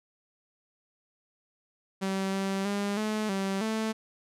sawtooth tone with pitch steps, 192.6 / 194.1 / 202.1 / 214.8 / 194 / 220.1 Hz, G3 / G3 / G#3 / A3 / G3 / A3, -30 / -17 / -47 / -41 / -18 / +1 cents, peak -24 dBFS, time 2.01-3.93 s, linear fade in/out 20 ms, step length 320 ms, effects low-pass 10000 Hz 12 dB/octave

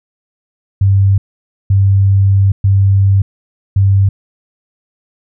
sine tone bursts at uneven times, 98 Hz, G2, in tune, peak -6 dBFS, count 4, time 0.81-1.18 / 1.7-2.52 / 2.64-3.22 / 3.76-4.09 s, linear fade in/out 5 ms, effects none

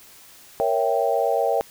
sine chord, A# diminished seventh, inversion none, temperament equal, 466.2 / 554.4 / 659.3 / 784 Hz, A#4 / C#5 / E5 / G5, 0 / 0 / 0 / 0 cents, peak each -24 dBFS, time 0.6-1.61 s, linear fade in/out 0 ms, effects white hiss -48 dBFS RMS until 1.7 s

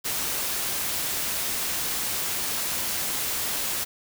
white noise, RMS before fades -28 dBFS, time 0.04-3.85 s, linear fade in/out 20 ms, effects none

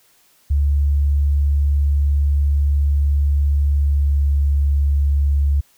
sine tone with pitch glide, 71.5 to 70.92 Hz, D2 to C#2, -46 to +40 cents, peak -13 dBFS, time 0.5-5.61 s, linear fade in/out 10 ms, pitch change -14 cents, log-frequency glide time 3.76-4.2 s, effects white hiss -56 dBFS RMS until 5.77 s

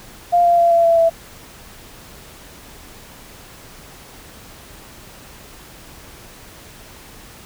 sine tone with pitch steps, 698.5 / 691.3 / 684.1 / 677 / 670 / 663.1 Hz, F5 / F5 / F5 / E5 / E5 / E5, 0 / -18 / -36 / +46 / +28 / +10 cents, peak -10 dBFS, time 0.32-1.1 s, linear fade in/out 20 ms, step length 130 ms, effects pink hiss -41 dBFS RMS until 7.45 s

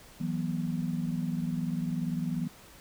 sine chord, E suspended second, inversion none, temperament equal with one note detuned, 164.81 / 185 / 242.3 Hz, E3 / F#3 / B3, 0 / 0 / -33 cents, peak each -32 / -34 / -34 dBFS, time 0.2-2.48 s, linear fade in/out 10 ms, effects pink hiss -53 dBFS RMS until 2.8 s

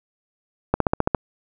slowing click train, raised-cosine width 1 ms, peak -3 dBFS, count 7, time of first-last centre 0.74-1.148 s, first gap 63 ms, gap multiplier 1.03, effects none

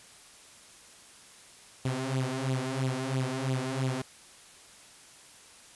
sawtooth tone with flanger, 131.1 Hz, C3, 4 cents sharp, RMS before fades -31 dBFS, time 1.85-4.02 s, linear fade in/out 5 ms, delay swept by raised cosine 0.26 to 4.86 ms, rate 3 Hz, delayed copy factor +0.75, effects white hiss -53 dBFS RMS until 5.75 s + resampled to 24000 Hz

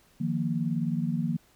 sine chord, Eb suspended second, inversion none, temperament equal, 155.56 / 174.61 / 233.1 Hz, Eb3 / F3 / Bb3, 0 / 0 / 0 cents, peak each -30 dBFS, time 0.2-1.37 s, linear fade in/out 10 ms, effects pink hiss -62 dBFS RMS until 1.55 s

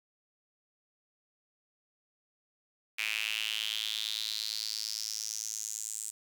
sawtooth tone with high-pass filter sweep, 108.8 Hz, A2, 19 cents flat, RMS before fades -36 dBFS, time 2.98-6.11 s, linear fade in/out 10 ms, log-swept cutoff 2400 to 7900 Hz, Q 5.3, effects none

